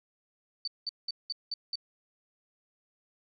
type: tone bursts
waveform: sine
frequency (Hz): 4560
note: C#8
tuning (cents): +48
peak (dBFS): -31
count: 6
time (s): 0.65-1.756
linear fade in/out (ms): 2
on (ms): 26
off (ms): 190
effects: none